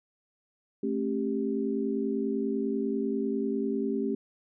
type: tone cluster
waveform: sine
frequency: 219.8 / 269.9 / 394.3 Hz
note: A3 / C#4 / G4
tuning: -2 / -46 / +10 cents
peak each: -31 dBFS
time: 0.83-4.15 s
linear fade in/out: 5 ms
effects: none